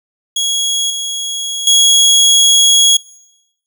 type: tone with level steps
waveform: 25% pulse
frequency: 3322 Hz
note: G#7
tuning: in tune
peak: -10 / -15 / -3 dBFS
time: 0.36-2.97 s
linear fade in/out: 5 ms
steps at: 0.9 / 1.67 s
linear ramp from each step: 2 ms
effects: noise-tail reverb RT60 1.0 s tail -24 dB re dry